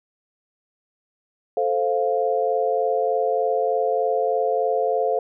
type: chord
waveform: sine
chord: F major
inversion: first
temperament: equal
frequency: 440 / 523.3 / 698.5 Hz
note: A4 / C5 / F5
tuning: 0 / 0 / 0 cents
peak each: -23 dBFS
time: 1.57-5.19 s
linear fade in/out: 2 ms
effects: none